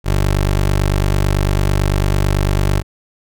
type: tone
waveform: 20% pulse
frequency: 49 Hz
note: G1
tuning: in tune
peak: -8 dBFS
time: 0.04-2.83 s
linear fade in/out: 50 ms
effects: none